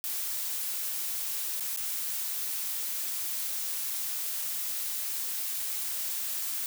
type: noise with dropouts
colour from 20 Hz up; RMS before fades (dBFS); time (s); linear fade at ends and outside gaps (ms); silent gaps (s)
blue; -33; 0.04-6.66; 0; 1.598-1.606 / 1.763-1.773
effects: none

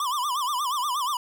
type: tone with vibrato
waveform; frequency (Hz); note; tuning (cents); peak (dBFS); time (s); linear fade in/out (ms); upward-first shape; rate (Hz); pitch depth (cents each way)
square; 1085; C#6; -37; -25; 0-1.17; 2; sine; 8.4; 190
effects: none

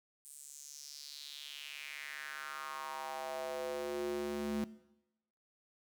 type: tone with high-pass filter sweep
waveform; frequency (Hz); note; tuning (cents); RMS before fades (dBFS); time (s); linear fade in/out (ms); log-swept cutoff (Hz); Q
square; 72.4; D2; -24; -42; 0.25-4.64; 0; 9200 to 220; 3.7
effects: noise-tail reverb RT60 0.9 s tail -19 dB re dry

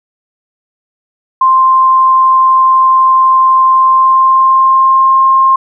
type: tone with pitch glide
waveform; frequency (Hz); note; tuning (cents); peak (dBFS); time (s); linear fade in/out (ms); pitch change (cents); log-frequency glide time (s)
sine; 1048 to 1062.6; C6 to C6; +2 to +26; -4; 1.41-5.56; 5; +24; 3.73-5.23
effects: none

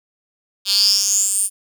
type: tone with high-pass filter sweep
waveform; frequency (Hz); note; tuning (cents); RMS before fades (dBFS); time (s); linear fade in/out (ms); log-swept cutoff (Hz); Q
10% pulse; 199.1; G3; +27; -17; 0.65-1.5; 50; 3900 to 9800; 9.4
effects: none

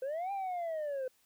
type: linear two-way sweep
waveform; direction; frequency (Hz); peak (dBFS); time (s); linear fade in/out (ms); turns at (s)
sine; up then down; 505 to 804 to 505; -31; 0.02-1.08; 5; 0.32
effects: tanh soft clip ceiling -33 dBFS + white hiss -70 dBFS RMS until 1.25 s

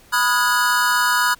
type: chord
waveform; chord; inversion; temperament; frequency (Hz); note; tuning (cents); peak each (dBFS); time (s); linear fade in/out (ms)
square; G# minor seventh; first; equal with one note detuned; 987.8 / 1244.5 / 1444.5 / 1661.2; B5 / D#6 / F#6 / G#6; 0 / 0 / -42 / 0; -21 / -24 / -20 / -24; 0.12-1.35; 20
effects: pink hiss -50 dBFS RMS until 1.39 s

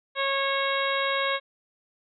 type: harmonic tone with a mistuned harmonic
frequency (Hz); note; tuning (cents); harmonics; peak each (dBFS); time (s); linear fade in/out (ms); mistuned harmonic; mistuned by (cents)
548; C#5; -20; 1 / 2 / 3 / 4 / 5 / 6 / 7; -29 / -29 / -31 / -31 / -37 / -35 / -33; 0.15-1.4; 50; 7; -18
effects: none

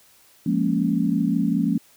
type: chord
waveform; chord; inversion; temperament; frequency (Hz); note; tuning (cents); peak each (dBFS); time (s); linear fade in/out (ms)
sine; Bb minor seventh; second; equal; 174.61 / 207.7 / 233.1 / 277.2; F3 / Ab3 / Bb3 / Db4; 0 / 0 / 0 / 0; -24; 0.46-1.78; 5
effects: white hiss -55 dBFS RMS until 1.96 s

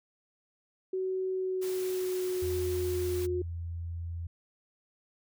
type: tone with pitch glide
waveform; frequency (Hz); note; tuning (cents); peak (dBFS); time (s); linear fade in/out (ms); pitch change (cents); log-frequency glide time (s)
sine; 375.5 to 359.4; F#4 to F4; +26 to +50; -29; 0.93-3.42; 5; -76; 1.3-3.18
type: noise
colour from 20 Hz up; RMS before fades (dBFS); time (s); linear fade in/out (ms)
white; -44; 1.61-3.27; 20
type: tone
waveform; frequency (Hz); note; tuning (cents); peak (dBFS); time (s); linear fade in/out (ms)
sine; 84.6; E2; +45; -34; 2.42-4.27; 5
effects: none

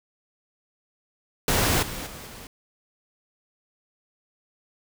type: noise with level steps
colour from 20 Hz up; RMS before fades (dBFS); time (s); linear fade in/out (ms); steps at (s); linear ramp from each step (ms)
pink; -22 / -34 / -40 / -42; 1.48-2.47; 2; 1.82 / 2.06 / 2.26; 10
effects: none

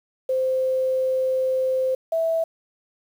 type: tone pair in turn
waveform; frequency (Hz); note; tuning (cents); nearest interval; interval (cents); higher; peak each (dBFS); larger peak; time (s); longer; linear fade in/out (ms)
sine; 520 / 655.2; C5 / E5; -11 / -11; major third; 400; second; -19; neither; 0.29-1.95 / 2.12-2.44; first; 5
effects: 8-bit

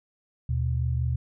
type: tone pair together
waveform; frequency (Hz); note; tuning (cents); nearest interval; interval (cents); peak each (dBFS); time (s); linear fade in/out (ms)
sine; 77.35 / 122.7; D#2 / B2; -10 / -11; minor sixth; 799; -26; 0.49-1.16; 5
effects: none

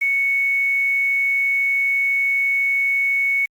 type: tone with quantisation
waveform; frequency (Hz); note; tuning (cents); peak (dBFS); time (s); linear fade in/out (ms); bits
sine; 2217; C#7; 0; -16; 0.01-3.46; 10; 7
effects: Opus 48 kbps

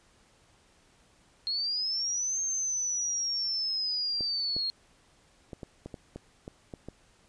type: linear two-way sweep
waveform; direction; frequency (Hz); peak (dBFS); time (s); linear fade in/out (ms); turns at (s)
sine; up then down; 4237 to 6400 to 4237; -28; 1.47-4.7; 0; 2.41
type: clicks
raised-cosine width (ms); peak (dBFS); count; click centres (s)
2; -26; 10; 4.208 / 4.565 / 5.532 / 5.632 / 5.86 / 5.942 / 6.16 / 6.479 / 6.738 / 6.886
effects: pink hiss -63 dBFS RMS until 7.28 s + resampled to 22050 Hz

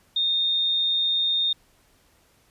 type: tone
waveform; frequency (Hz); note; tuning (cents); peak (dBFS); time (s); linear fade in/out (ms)
sine; 3664; A#7; -31; -20; 0.16-1.53; 5
effects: pink hiss -61 dBFS RMS until 2.5 s + resampled to 32000 Hz

